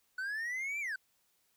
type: linear two-way sweep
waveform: triangle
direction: up then down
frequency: 1480 to 2383 to 1480 Hz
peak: -33 dBFS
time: 0.18-0.96 s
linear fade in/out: 5 ms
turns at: 0.8 s
effects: white hiss -74 dBFS RMS until 1.56 s

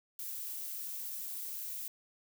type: noise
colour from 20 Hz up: violet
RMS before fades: -41 dBFS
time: 0.19-1.88 s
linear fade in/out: 2 ms
effects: none

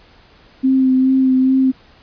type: tone with vibrato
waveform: sine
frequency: 261.6 Hz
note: C4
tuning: in tune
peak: -10 dBFS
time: 0.63-1.72 s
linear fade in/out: 20 ms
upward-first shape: sine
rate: 2.4 Hz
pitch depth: 19 cents each way
effects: pink hiss -48 dBFS RMS until 2.02 s + resampled to 11025 Hz

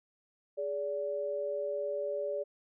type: tone pair together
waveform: sine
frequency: 415.3 / 577.1 Hz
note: G#4 / D5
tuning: 0 / -30 cents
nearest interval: tritone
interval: 570 cents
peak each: -37 / -33 dBFS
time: 0.57-2.44 s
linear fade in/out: 20 ms
effects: none

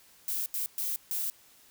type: noise bursts at uneven times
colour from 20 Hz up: violet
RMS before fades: -32 dBFS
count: 4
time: 0.28-0.46 / 0.54-0.66 / 0.78-0.96 / 1.11-1.3 s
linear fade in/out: 0 ms
effects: white hiss -59 dBFS RMS until 1.7 s

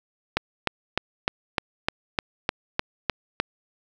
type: click train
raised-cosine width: 0.3 ms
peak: -5 dBFS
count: 11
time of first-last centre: 0.37-3.4 s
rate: 3.3 Hz
effects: 7-bit

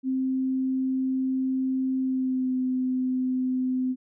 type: tone with pitch glide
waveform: sine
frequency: 261.7 to 256.3 Hz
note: C4 to C4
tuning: 0 to -36 cents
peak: -23 dBFS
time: 0.03-3.96 s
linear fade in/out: 50 ms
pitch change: -36 cents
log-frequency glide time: 2-2.55 s
effects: none

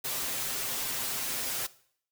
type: noise with comb filter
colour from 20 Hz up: white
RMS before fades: -33 dBFS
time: 0.04-1.67 s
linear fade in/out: 10 ms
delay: 7.6 ms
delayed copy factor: +0.75
effects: noise-tail reverb RT60 0.6 s tail -19 dB re dry

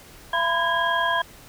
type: tone cluster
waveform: sine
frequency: 676 / 972 / 1013 / 1642 / 3243 Hz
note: E5 / B5 / B5 / G#6 / G#7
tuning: +43 / -28 / +44 / -20 / -42 cents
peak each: -27 / -31 / -24 / -24 / -30 dBFS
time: 0.33-1.22 s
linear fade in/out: 5 ms
effects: pink hiss -47 dBFS RMS until 1.48 s

